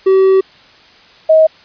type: tone pair in turn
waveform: triangle / sine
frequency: 382.3 / 633.8 Hz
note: G4 / D#5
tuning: -43 / +32 cents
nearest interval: major sixth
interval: 875 cents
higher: second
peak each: -4 dBFS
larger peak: neither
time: 0.06-0.41 / 1.29-1.47 s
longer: first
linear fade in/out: 10 ms
effects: white hiss -43 dBFS RMS until 1.64 s + resampled to 11025 Hz